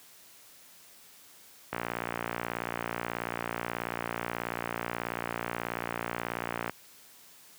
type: click train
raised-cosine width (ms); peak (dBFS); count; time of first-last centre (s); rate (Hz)
0.5; -16; 291; 1.73-6.696; 58.4
effects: white hiss -55 dBFS RMS until 7.58 s + high-pass 100 Hz 12 dB/octave